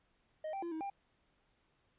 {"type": "tone with pitch steps", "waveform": "triangle", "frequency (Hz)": [623, 782, 341.7, 318, 795], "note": ["D#5", "G5", "F4", "D#4", "G5"], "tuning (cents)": [2, -4, -38, 38, 24], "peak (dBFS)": -36, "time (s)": [0.44, 0.9], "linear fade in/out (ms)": 5, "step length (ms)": 92, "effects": ["pink hiss -75 dBFS RMS until 1.98 s", "resampled to 8000 Hz"]}